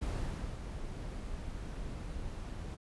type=noise with ADSR envelope; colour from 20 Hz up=brown; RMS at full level=-34 dBFS; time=0.01-2.77 s; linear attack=18 ms; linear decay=540 ms; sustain=-7 dB; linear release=33 ms; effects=resampled to 24000 Hz